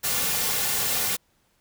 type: noise with comb filter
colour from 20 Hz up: white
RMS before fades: -25 dBFS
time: 0.03-1.17 s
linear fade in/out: 20 ms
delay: 3.1 ms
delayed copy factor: -0.6
effects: pink hiss -67 dBFS RMS until 1.6 s